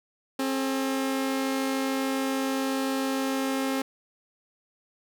sawtooth tone pair together, 267.3 / 427.6 Hz, C4 / A4, +37 / -49 cents, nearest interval minor sixth, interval 814 cents, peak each -22 / -31 dBFS, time 0.39-3.82 s, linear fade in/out 5 ms, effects none

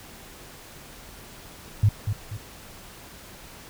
sine tone with echo, 103.83 Hz, G#2, in tune, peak -14 dBFS, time 1.83-1.89 s, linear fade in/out 5 ms, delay 240 ms, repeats 2, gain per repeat -8 dB, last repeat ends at 2.37 s, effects pink hiss -45 dBFS RMS until 3.69 s

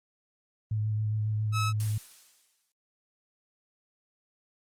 sine tone with vibrato, 107.4 Hz, A2, 41 cents flat, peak -26 dBFS, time 0.71-1.98 s, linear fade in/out 5 ms, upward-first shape sine, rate 7.3 Hz, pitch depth 19 cents each way
sawtooth tone, 1293 Hz, E6, 34 cents flat, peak -25 dBFS, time 1.52-1.73 s, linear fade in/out 50 ms
blue noise with exponential decay, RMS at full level -34 dBFS, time 1.8-2.72 s, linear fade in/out 1 ms, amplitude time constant 200 ms
effects low-pass 10000 Hz 12 dB/octave + Opus 32 kbps

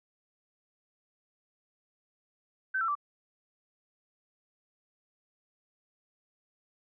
sine tone with pitch steps, 1538 / 1338.9 / 1165.6 Hz, G6 / E6 / D6, -33 / +27 / -13 cents, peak -27 dBFS, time 2.74-2.953 s, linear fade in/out 10 ms, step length 71 ms, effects none

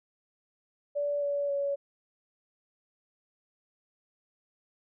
sine tone with pitch steps, 578 / 571 / 563 Hz, D5 / D5 / C#5, -28 / -49 / +27 cents, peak -27 dBFS, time 0.95-1.76 s, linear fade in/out 20 ms, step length 270 ms, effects none

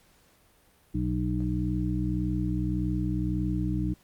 harmonic tone with a mistuned harmonic, 61.74 Hz, B1, in tune, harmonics 1 / 2 / 3 / 5, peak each -31 / -31 / -31 / -31 dBFS, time 0.94-3.94 s, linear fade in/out 10 ms, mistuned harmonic 5, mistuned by -16 cents, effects pink hiss -62 dBFS RMS until 4.03 s + Opus 48 kbps

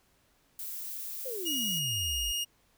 violet noise, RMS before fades -39 dBFS, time 0.59-1.79 s, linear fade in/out 2 ms
sine exponential sweep, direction down, 544 to 46.25 Hz, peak -36 dBFS, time 1.25-2.32 s, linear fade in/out 10 ms
sawtooth tone with pitch glide, 2881 to 2854 Hz, F#7 to F7, -47 to +37 cents, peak -27 dBFS, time 1.45-2.45 s, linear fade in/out 20 ms, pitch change -16 cents, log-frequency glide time 1.75-1.88 s
effects pink hiss -68 dBFS RMS until 2.77 s

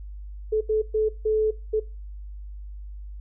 sine tone bursts at uneven times, 433.3 Hz, A4, 27 cents flat, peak -19 dBFS, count 5, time 0.52-0.61 / 0.69-0.82 / 0.94-1.09 / 1.25-1.51 / 1.73-1.8 s, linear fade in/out 10 ms, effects noise-tail reverb RT60 0.3 s tail -21 dB re dry + added 50 Hz sine -35 dBFS peak until 3.2 s

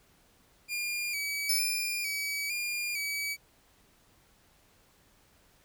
sawtooth tone with vibrato, 2345 Hz, D7, 3 cents flat, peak -28 dBFS, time 0.68-3.37 s, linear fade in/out 50 ms, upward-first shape square, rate 1.1 Hz, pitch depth 48 cents each way
15% pulse tone with exponential decay, 5274 Hz, E8, in tune, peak -19 dBFS, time 1.49-2.69 s, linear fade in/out 5 ms, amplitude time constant 260 ms
effects pink hiss -64 dBFS RMS until 5.64 s

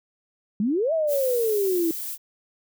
sine exponential two-way sweep, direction up then down, 193.5 to 662 to 322 Hz, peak -20 dBFS, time 0.6-1.91 s, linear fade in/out 2 ms, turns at 0.93 s
violet noise, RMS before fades -32 dBFS, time 1.07-2.18 s, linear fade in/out 50 ms
effects none

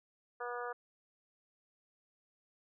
harmonic tone, 242.5 Hz, B3, 31 cents flat, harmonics 2 / 3 / 4 / 5 / 6 / 7, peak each -42 / -45 / -47 / -44 / -46 / -51 dBFS, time 0.4-0.73 s, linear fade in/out 10 ms, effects none

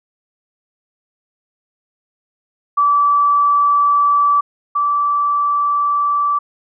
sine tone pair in turn, 1156 / 1160.4 Hz, D6 / D6, -28 / -21 cents, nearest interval unison, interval 7 cents, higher second, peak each -10 / -13 dBFS, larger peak first, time 2.77-4.41 / 4.75-6.39 s, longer neither, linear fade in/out 10 ms, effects none

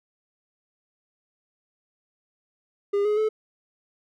triangle tone with pitch steps, 404.3 / 420.3 / 433.2 Hz, G#4 / G#4 / A4, -46 / +21 / -27 cents, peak -18 dBFS, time 2.93-3.29 s, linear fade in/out 10 ms, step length 120 ms, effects none

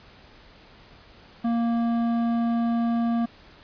sine tone with hard clipping, 233.1 Hz, A#3, in tune, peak -23 dBFS, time 1.44-3.26 s, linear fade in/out 10 ms, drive 10 dB, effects pink hiss -51 dBFS RMS until 3.63 s + resampled to 11025 Hz

